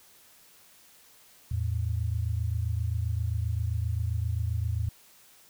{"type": "tone pair together", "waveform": "sine", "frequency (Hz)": [82.41, 110], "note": ["E2", "A2"], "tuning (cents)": [0, 0], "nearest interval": "perfect fourth", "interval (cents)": 500, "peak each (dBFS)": [-29, -29], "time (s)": [1.51, 4.89], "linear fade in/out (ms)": 5, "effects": ["white hiss -57 dBFS RMS until 5.49 s"]}